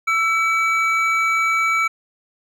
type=tone pair together; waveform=triangle; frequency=1329 / 2284 Hz; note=E6 / D7; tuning=+14 / -49 cents; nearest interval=major sixth; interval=937 cents; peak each=-17 dBFS; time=0.07-1.88 s; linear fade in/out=10 ms; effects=none